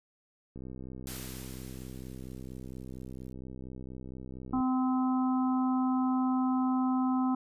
click train, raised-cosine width 3 ms, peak -31 dBFS, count 261, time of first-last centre 0.56-4.604 s, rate 64.3 Hz
white noise with exponential decay, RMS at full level -41 dBFS, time 1.07-3.33 s, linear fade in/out 1 ms, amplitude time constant 490 ms
harmonic tone, 257.4 Hz, C4, 28 cents flat, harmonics 1 / 3 / 4 / 5, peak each -26 / -36 / -38 / -40 dBFS, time 4.53-7.35 s, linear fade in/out 5 ms
effects resampled to 32000 Hz

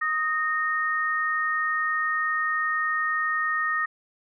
sine tone pair together, 1251 / 1845.8 Hz, D#6 / A#6, +9 / -18 cents, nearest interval perfect fifth, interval 673 cents, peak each -26 / -25 dBFS, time 0.01-3.86 s, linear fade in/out 10 ms, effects none

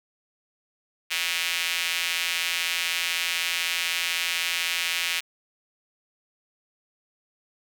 square tone with high-pass filter, 86 Hz, F2, 26 cents flat, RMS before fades -27 dBFS, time 1.1-5.21 s, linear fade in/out 20 ms, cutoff 2500 Hz, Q 2.1, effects none

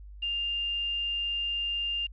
sine tone with quantisation, 2802 Hz, F7, 5 cents sharp, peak -28 dBFS, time 0.22-2.07 s, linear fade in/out 10 ms, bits 9, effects added 50 Hz sine -43 dBFS peak until 2.12 s + resampled to 11025 Hz

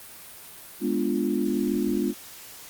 sine chord, G# diminished seventh, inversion none, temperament equal, 207.7 / 246.9 / 293.7 / 349.2 Hz, G#3 / B3 / D4 / F4, 0 / 0 / 0 / 0 cents, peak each -28 dBFS, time 0.8-2.14 s, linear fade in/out 50 ms, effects white hiss -44 dBFS RMS until 2.69 s + Opus 32 kbps

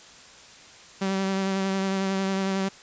sawtooth tone with vibrato, 192.8 Hz, G3, 28 cents flat, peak -20 dBFS, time 1.01-2.69 s, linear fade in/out 10 ms, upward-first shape sine, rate 11 Hz, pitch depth 18 cents each way, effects white hiss -48 dBFS RMS until 2.82 s + resampled to 16000 Hz

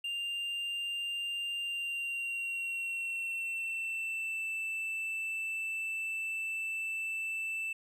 triangle tone with pitch glide, 2794 to 2652 Hz, F7 to E7, 0 to +10 cents, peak -32 dBFS, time 0.04-7.73 s, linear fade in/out 5 ms, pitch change -90 cents, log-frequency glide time 1.6-4.49 s, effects none

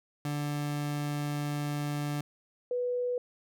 30% pulse / sine tone pair in turn, 146.4 / 492.4 Hz, D3 / B4, -5 / -5 cents, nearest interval octave + major sixth, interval 2100 cents, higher second, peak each -28 dBFS, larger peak neither, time 0.25-2.21 / 2.71-3.18 s, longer first, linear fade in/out 2 ms, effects none

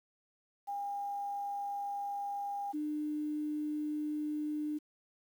sine tone pair in turn, 807 / 300.9 Hz, G#5 / D4, -50 / +42 cents, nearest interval octave + perfect fourth, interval 1708 cents, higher first, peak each -35 / -33 dBFS, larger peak second, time 0.67-2.73 / 2.73-4.79 s, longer neither, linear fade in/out 20 ms, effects 10-bit

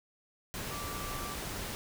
sine tone in noise, 1167 Hz, D6, 11 cents flat, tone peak -42 dBFS, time 0.71-1.34 s, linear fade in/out 0 ms, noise pink, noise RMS -39 dBFS, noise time 0.54-1.75 s, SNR -6 dB, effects none

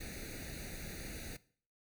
pink noise with comb filter, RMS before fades -45 dBFS, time 0-1.37 s, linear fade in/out 10 ms, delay 0.47 ms, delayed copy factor +0.9, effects noise-tail reverb RT60 0.5 s tail -19 dB re dry

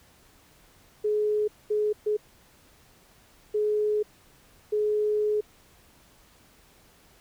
sine tone bursts at uneven times, 422.4 Hz, G#4, 29 cents sharp, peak -22 dBFS, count 5, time 1.04-1.48 / 1.7-1.93 / 2.06-2.17 / 3.54-4.03 / 4.72-5.41 s, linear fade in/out 10 ms, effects pink hiss -58 dBFS RMS until 7.2 s

